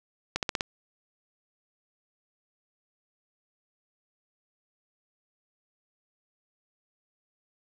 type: accelerating click train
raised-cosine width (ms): 0.2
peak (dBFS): -10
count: 5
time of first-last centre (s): 0.36-0.608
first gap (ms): 68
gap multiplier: 0.94
effects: none